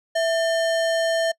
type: tone with sample-and-hold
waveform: sine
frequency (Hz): 659.3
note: E5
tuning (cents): 0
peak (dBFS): -18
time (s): 0.15-1.32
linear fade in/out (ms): 10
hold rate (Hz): 2450
effects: noise-tail reverb RT60 0.1 s tail -26 dB re dry + low-pass 7000 Hz 12 dB/octave